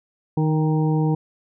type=harmonic tone with a mistuned harmonic; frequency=155.56 Hz; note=D#3; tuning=in tune; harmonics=1 / 2 / 3 / 5 / 6; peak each=-18 / -24 / -28 / -32 / -34 dBFS; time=0.37-1.15 s; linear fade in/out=5 ms; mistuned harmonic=5; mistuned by=+20 cents; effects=none